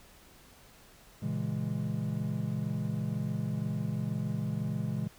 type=chord; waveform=triangle; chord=A# half-diminished seventh; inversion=none; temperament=equal; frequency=116.54 / 138.59 / 164.81 / 207.7 Hz; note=A#2 / C#3 / E3 / G#3; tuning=0 / 0 / 0 / 0 cents; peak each=-34 dBFS; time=1.22-5.08 s; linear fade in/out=10 ms; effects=pink hiss -57 dBFS RMS until 5.18 s